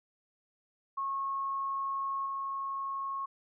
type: tone with level steps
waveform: sine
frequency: 1092 Hz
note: C#6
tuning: 26 cents flat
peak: -31 / -33 dBFS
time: 0.97-3.26 s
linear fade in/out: 10 ms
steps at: 2.26 s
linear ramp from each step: 2 ms
effects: none